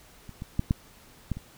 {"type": "clicks", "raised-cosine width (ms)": 5, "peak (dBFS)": [-29, -23, -12, -10, -15, -24], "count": 6, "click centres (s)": [0.293, 0.421, 0.594, 0.709, 1.317, 1.37], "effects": ["pink hiss -54 dBFS RMS until 1.57 s"]}